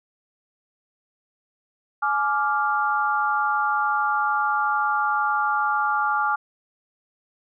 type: chord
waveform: sine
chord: D diminished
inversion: second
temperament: equal with one note detuned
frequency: 843.7 / 1174.7 / 1396.9 Hz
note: Ab5 / D6 / F6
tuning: +27 / 0 / 0 cents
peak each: -24 dBFS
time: 2.02-6.36 s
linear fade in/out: 10 ms
effects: none